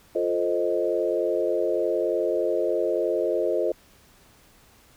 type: chord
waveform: sine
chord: F dominant seventh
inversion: none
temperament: equal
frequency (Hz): 349.2 / 440 / 523.3 / 622.3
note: F4 / A4 / C5 / Eb5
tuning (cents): 0 / 0 / 0 / 0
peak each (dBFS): -27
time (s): 0.15-3.72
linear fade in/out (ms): 5
effects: pink hiss -56 dBFS RMS until 4.96 s